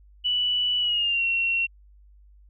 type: tone with pitch glide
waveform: sine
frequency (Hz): 2960 to 2730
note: F#7 to F7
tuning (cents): 0 to -40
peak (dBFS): -21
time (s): 0.24-1.67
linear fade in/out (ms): 20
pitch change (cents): -140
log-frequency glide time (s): 0.79-1.24
effects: added 50 Hz sine -50 dBFS peak until 2.49 s